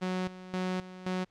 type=tone with tremolo; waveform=sawtooth; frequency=184.3 Hz; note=F#3; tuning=7 cents flat; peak=-26 dBFS; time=0.01-1.25 s; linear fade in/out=20 ms; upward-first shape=square; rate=1.9 Hz; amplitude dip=80%; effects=pink hiss -71 dBFS RMS until 1.3 s + low-pass 5000 Hz 12 dB/octave